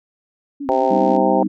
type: tone with vibrato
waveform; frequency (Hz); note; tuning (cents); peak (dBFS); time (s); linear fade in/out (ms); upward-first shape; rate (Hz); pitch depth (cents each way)
sine; 273.6; C#4; -23; -24; 0.6-1.21; 10; sine; 9.4; 80
type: harmonic tone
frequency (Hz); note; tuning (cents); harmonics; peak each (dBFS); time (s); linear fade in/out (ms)
130.81; C3; 0; 3 / 4 / 5 / 6 / 7; -22 / -19 / -22 / -19 / -23; 0.69-1.43; 0
type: click train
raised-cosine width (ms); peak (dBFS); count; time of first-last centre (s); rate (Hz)
0.2; -24; 32; 0.72-1.163; 69.9
type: chord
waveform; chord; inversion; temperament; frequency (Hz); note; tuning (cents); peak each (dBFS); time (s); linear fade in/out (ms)
sine; G augmented; none; equal with one note detuned; 196 / 251.1 / 311.1; G3 / B3 / D#4; 0 / +29 / 0; -21 / -24 / -21; 0.9-1.48; 10
effects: none